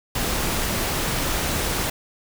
pink noise, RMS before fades -24 dBFS, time 0.15-1.9 s, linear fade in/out 5 ms, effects none

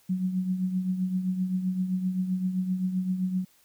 sine tone with tremolo, 185 Hz, F#3, in tune, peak -22 dBFS, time 0.09-3.45 s, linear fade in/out 10 ms, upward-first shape triangle, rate 7.7 Hz, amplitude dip 65%, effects white hiss -62 dBFS RMS until 3.64 s

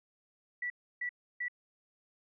sine tone bursts, 1955 Hz, B6, 18 cents flat, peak -33 dBFS, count 3, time 0.62-1.483 s, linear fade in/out 5 ms, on 81 ms, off 310 ms, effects none

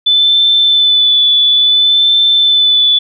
sine tone with vibrato, 3500 Hz, A7, 10 cents flat, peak -6 dBFS, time 0.06-2.99 s, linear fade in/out 10 ms, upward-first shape sine, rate 0.58 Hz, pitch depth 21 cents each way, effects none

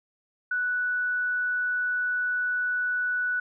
sine tone, 1480 Hz, F#6, in tune, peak -24 dBFS, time 0.51-3.4 s, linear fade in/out 5 ms, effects none

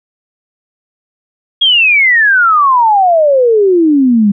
sine exponential sweep, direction down, 3322 to 196 Hz, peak -5 dBFS, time 1.61-4.32 s, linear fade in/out 10 ms, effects none

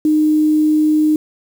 sine tone with quantisation, 306.8 Hz, D#4, 24 cents flat, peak -10 dBFS, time 0.05-1.16 s, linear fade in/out 2 ms, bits 6, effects none

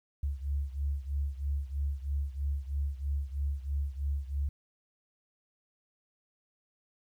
sine beating tone pair, 69.5 / 72.6 Hz, C#2 / D2, +5 / -19 cents, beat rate 3.1 Hz, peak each -32 / -35 dBFS, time 0.23-4.49 s, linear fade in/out 5 ms, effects 11-bit

